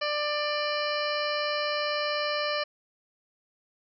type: harmonic tone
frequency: 593 Hz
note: D5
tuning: 17 cents sharp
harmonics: 1 / 2 / 3 / 4 / 5 / 7 / 8 / 9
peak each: -30 / -33 / -35 / -36 / -37 / -38 / -39 / -40 dBFS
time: 0.01-2.64 s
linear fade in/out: 10 ms
effects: none